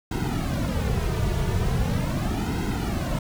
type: noise with flanger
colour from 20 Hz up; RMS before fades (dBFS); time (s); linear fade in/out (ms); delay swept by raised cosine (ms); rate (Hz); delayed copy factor
brown; -25; 0.11-3.19; 5; 1.7 to 3.8; 0.4; -0.9
effects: none